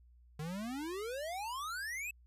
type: exponential sweep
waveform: square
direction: up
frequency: 146.83 to 2644 Hz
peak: -39 dBFS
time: 0.39-2.11 s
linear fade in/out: 5 ms
effects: added 60 Hz sine -59 dBFS peak until 2.26 s + resampled to 32000 Hz